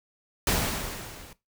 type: noise with level ramp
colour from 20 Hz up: pink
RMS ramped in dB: -23 to -48 dBFS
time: 0.47-1.33 s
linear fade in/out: 2 ms
effects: noise-tail reverb RT60 0.2 s tail -18 dB re dry